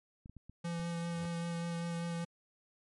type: clicks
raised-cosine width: 5 ms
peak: -38 dBFS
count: 5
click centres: 0.259 / 0.296 / 0.367 / 0.496 / 0.797 s
type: tone with vibrato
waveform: square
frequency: 169.7 Hz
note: F3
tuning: 49 cents flat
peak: -36 dBFS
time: 0.64-2.25 s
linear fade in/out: 10 ms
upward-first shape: sine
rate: 5.1 Hz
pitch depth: 12 cents each way
type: tone with exponential growth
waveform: sawtooth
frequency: 92.5 Hz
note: F#2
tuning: in tune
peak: -40 dBFS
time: 1.02-1.26 s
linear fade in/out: 0 ms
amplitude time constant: 52 ms
effects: MP3 48 kbps